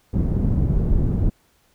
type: low-pass noise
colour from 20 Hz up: pink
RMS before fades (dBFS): -19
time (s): 0.13-1.3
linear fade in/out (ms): 10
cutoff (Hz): 200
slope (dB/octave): 12
effects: pink hiss -61 dBFS RMS until 1.74 s